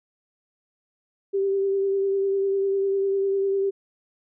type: tone with vibrato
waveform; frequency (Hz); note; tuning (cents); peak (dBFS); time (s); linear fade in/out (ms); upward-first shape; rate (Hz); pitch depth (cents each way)
sine; 392; G4; 0; -20; 1.33-3.71; 20; triangle; 10; 24
effects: none